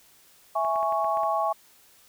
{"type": "chord", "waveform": "sine", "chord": "C# minor", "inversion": "first", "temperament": "equal", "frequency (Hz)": [659.3, 830.6, 1108.7], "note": ["E5", "G#5", "C#6"], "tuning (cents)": [0, 0, 0], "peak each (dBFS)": -27, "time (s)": [0.55, 1.53], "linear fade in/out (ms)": 10}
{"type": "clicks", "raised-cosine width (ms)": 0.5, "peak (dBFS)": -28, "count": 7, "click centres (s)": [0.648, 0.759, 0.829, 0.924, 1.045, 1.172, 1.234]}
{"effects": ["white hiss -57 dBFS RMS until 2.08 s"]}